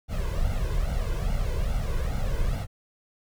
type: noise with flanger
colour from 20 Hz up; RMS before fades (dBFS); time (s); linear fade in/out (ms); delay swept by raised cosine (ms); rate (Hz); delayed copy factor
brown; -26; 0.08-2.67; 50; 1.4 to 1.99; 2.4; +0.8
effects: none

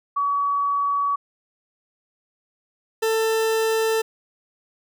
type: tone pair in turn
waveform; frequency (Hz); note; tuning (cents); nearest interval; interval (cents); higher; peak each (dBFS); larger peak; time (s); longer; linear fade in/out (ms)
sine / 40% pulse; 1134 / 444.9; C#6 / A4; +39 / +19; octave + major third; 1620; first; -19 / -18; second; 0.16-1.16 / 3.02-4.02; neither; 10
effects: none

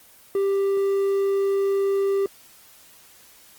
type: tone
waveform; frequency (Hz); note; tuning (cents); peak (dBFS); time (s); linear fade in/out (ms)
triangle; 394; G4; +9; -17; 0.35-2.26; 2
effects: white hiss -51 dBFS RMS until 3.58 s + Opus 24 kbps

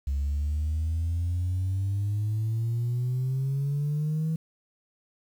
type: exponential sweep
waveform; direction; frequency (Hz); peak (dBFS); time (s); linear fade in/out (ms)
sine; up; 68.2 to 161.9; -23; 0.07-4.36; 5
effects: tanh soft clip ceiling -22 dBFS + 9-bit

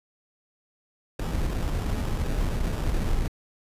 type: noise with sample-and-hold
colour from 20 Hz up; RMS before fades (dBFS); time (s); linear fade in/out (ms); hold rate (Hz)
brown; -26; 1.19-3.28; 5; 2100
effects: resampled to 32000 Hz

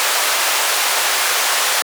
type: band-pass noise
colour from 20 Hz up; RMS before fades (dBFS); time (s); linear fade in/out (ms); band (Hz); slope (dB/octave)
pink; -17; 0-1.82; 0; 770 to 14000; 12
effects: high-pass 400 Hz 12 dB/octave

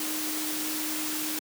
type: tone in noise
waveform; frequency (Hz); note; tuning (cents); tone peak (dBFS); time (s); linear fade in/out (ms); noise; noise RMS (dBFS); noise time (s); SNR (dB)
sine; 308.3; D#4; -16; -34; 0-1.39; 2; white; -32; 0-1.39; -5
effects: high-pass 200 Hz 12 dB/octave

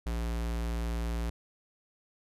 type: tone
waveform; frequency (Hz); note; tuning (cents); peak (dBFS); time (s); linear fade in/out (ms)
square; 57.6; A#1; -20; -31; 0.06-1.3; 5
effects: resampled to 32000 Hz

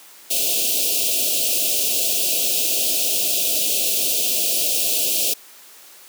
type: band-stop noise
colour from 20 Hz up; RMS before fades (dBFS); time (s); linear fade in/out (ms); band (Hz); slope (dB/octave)
white; -20; 0.3-5.34; 10; 710 to 2500; 96
effects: white hiss -45 dBFS RMS until 6.08 s + high-pass 300 Hz 12 dB/octave

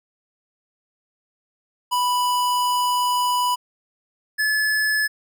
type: tone pair in turn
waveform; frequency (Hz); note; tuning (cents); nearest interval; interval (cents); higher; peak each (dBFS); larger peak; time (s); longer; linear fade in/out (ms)
square; 987.8 / 1720.2; B5 / A6; 0 / -40; minor seventh; 960; second; -19; neither; 1.91-3.56 / 4.38-5.08; first; 20
effects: none

